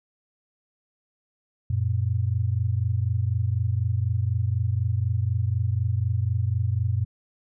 sine tone pair together, 92.5 / 116.54 Hz, F#2 / A#2, 0 / 0 cents, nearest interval major third, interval 400 cents, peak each -24 dBFS, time 1.7-7.05 s, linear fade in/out 5 ms, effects none

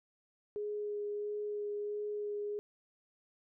sine tone with vibrato, 415.3 Hz, G#4, in tune, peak -35 dBFS, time 0.56-2.59 s, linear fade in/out 0 ms, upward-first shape sine, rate 1.5 Hz, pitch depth 10 cents each way, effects none

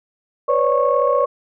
sine tone cluster, 494.2 / 548 / 585 / 1099 Hz, B4 / C#5 / D5 / C#6, +1 / -20 / -7 / -15 cents, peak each -19 dBFS, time 0.48-1.26 s, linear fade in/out 10 ms, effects tanh soft clip ceiling -3 dBFS

